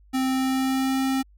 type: tone with pitch glide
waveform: square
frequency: 261.6 to 265.9 Hz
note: C4 to C4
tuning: 0 to +28 cents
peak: -22 dBFS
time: 0.13-1.23 s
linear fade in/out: 20 ms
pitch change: +28 cents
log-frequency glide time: 0.27-1.03 s
effects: added 50 Hz sine -51 dBFS peak until 1.37 s